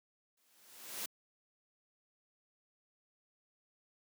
white noise with exponential growth, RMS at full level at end -38 dBFS, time 0.37-1.06 s, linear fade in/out 5 ms, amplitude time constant 150 ms, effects high-pass 200 Hz 12 dB/octave

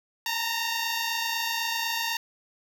10% pulse tone pair together, 902 / 930 Hz, A5 / A#5, +43 / -4 cents, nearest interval minor second, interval 53 cents, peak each -23 / -20 dBFS, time 0.26-2.17 s, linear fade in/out 2 ms, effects none

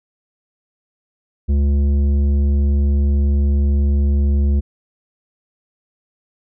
triangle tone with tanh clipping, 70.9 Hz, C#2, 40 cents sharp, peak -14 dBFS, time 1.48-4.61 s, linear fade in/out 20 ms, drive 14 dB, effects none

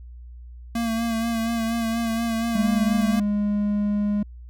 square tone with vibrato, 228.7 Hz, A#3, 33 cents flat, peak -23 dBFS, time 0.75-3.2 s, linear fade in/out 5 ms, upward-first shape sine, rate 4.2 Hz, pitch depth 32 cents each way
triangle tone, 206.3 Hz, G#3, 11 cents flat, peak -18 dBFS, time 2.55-4.23 s, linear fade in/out 5 ms
effects added 60 Hz sine -38 dBFS peak until 4.49 s

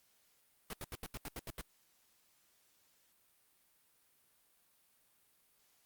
pink noise bursts, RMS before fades -43 dBFS, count 9, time 0.7-1.613 s, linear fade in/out 2 ms, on 33 ms, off 77 ms, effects white hiss -72 dBFS RMS until 5.85 s + Opus 48 kbps

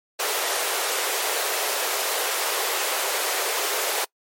pink high-pass noise, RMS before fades -25 dBFS, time 0.19-4.05 s, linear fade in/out 10 ms, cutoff 390 Hz, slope 48 dB/octave, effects noise-tail reverb RT60 0.1 s tail -24 dB re dry + MP3 64 kbps

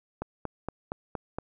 click train, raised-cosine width 1 ms, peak -18 dBFS, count 6, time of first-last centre 0.22-1.386 s, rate 4.29 Hz, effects none

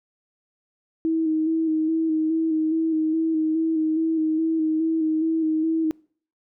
sine tone with vibrato, 318.9 Hz, D#4, 43 cents sharp, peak -19 dBFS, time 1.05-5.91 s, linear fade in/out 0 ms, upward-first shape square, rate 2.4 Hz, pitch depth 25 cents each way, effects noise-tail reverb RT60 0.5 s tail -25 dB re dry

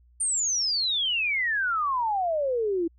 sine exponential sweep, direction down, 9150 to 324.2 Hz, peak -23 dBFS, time 0.2-2.88 s, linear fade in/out 10 ms, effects added 60 Hz sine -55 dBFS peak until 2.98 s

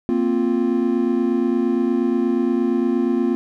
triangle chord, Bb suspended second, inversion none, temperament equal, 233.1 / 261.6 / 349.2 Hz, Bb3 / C4 / F4, 0 / 0 / 0 cents, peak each -19 dBFS, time 0.09-3.35 s, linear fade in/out 0 ms, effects none

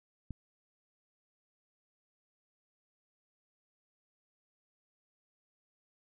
click, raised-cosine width 5 ms, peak -28 dBFS, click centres 0.307 s, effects none

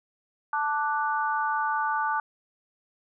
sine chord, D major, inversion second, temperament equal, 880 / 1174.7 / 1480 Hz, A5 / D6 / F#6, 0 / 0 / 0 cents, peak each -27 / -29 / -30 dBFS, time 0.53-2.2 s, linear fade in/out 2 ms, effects none

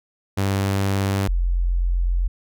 sawtooth / sine tone pair in turn, 98 / 43.86 Hz, G2 / F1, 0 / +8 cents, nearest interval octave + major second, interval 1392 cents, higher first, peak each -15 / -17 dBFS, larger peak first, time 0.37-1.28 / 1.28-2.28 s, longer second, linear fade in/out 10 ms, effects none

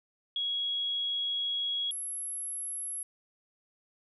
sine tone pair in turn, 3322 / 11174 Hz, G#7 / F9, 0 / 0 cents, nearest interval octave + major sixth, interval 2100 cents, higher second, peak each -29 / -34 dBFS, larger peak first, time 0.36-1.91 / 1.91-3.03 s, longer first, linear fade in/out 2 ms, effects none

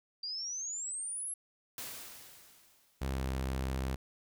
sine exponential sweep, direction up, 4699 to 11175 Hz, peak -36 dBFS, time 0.23-1.34 s, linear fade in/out 5 ms
white noise with exponential decay, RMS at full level -41 dBFS, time 1.78-3.35 s, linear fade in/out 1 ms, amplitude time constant 340 ms
sawtooth tone with pitch glide, 66.7 to 65.74 Hz, C2 to C2, +34 to +9 cents, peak -29 dBFS, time 3.01-3.96 s, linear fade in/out 10 ms, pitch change -25 cents, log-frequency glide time 3.12-3.19 s
effects none

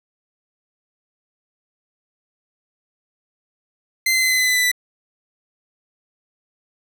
sawtooth tone with pitch steps, 2072 / 2059 / 2046 / 2033 / 2020 / 2007 / 1994.5 / 1981.9 Hz, C7 / C7 / C7 / B6 / B6 / B6 / B6 / B6, -17 / -28 / -39 / +50 / +39 / +27 / +17 / +6 cents, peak -12 dBFS, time 4.06-4.716 s, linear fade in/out 5 ms, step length 82 ms, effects none

